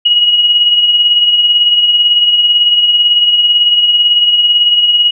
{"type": "tone with tremolo", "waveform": "sine", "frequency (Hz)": 2900, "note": "F#7", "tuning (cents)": -35, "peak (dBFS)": -4, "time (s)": [0.05, 5.11], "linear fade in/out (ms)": 10, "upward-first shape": "sine", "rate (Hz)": 18, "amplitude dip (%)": 45, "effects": []}